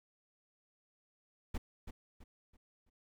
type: noise with echo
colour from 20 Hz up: brown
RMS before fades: -35 dBFS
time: 1.54-1.58 s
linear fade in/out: 10 ms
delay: 330 ms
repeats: 4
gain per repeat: -9 dB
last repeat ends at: 2.9 s
effects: none